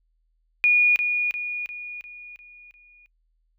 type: tone with echo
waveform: sine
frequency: 2445 Hz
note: D#7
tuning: 31 cents flat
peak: -14 dBFS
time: 0.64-0.96 s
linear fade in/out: 0 ms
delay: 350 ms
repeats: 6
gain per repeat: -6 dB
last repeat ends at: 3.06 s
effects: noise-tail reverb RT60 0.1 s tail -25 dB re dry + added 40 Hz sine -65 dBFS peak until 3.58 s